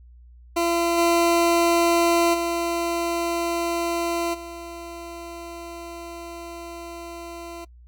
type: tone with level steps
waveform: 20% pulse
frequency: 340 Hz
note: F4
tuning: 46 cents flat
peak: -15 / -12 / -18 / -30 dBFS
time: 0.56-7.65 s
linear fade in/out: 10 ms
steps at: 0.97 / 2.33 / 4.33 s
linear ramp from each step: 20 ms
effects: noise-tail reverb RT60 0.1 s tail -24 dB re dry + added 60 Hz sine -45 dBFS peak until 7.87 s